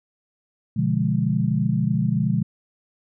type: chord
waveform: sine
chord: B diminished seventh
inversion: none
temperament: equal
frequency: 123.47 / 146.83 / 174.61 / 207.7 Hz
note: B2 / D3 / F3 / Ab3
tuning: 0 / 0 / 0 / 0 cents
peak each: -24 dBFS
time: 0.76-2.43 s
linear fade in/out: 10 ms
effects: none

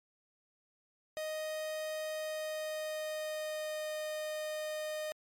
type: tone with pitch glide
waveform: 45% pulse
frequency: 622.3 to 615.2 Hz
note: D#5 to D#5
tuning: 0 to -20 cents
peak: -36 dBFS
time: 1.17-5.12 s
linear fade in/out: 0 ms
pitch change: -20 cents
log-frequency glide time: 2.1-3.93 s
effects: MP3 96 kbps

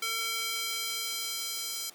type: tone with high-pass filter sweep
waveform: square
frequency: 452.9 Hz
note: A#4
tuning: 50 cents flat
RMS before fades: -34 dBFS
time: 0.02-1.9 s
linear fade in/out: 5 ms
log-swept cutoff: 2000 to 4800 Hz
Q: 0.95
effects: pink hiss -54 dBFS RMS until 1.94 s + high-pass 300 Hz 12 dB/octave

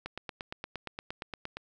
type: click train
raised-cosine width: 0.3 ms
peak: -21 dBFS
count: 14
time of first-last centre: 0.06-1.57 s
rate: 8.61 Hz
effects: none

